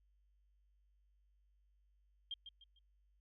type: tone with echo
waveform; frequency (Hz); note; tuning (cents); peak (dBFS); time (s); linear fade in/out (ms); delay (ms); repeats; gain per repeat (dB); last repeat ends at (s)
sine; 3200; G7; +35; -40; 2.31-2.34; 2; 150; 3; -9; 2.79
effects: added 50 Hz sine -70 dBFS peak until 3.2 s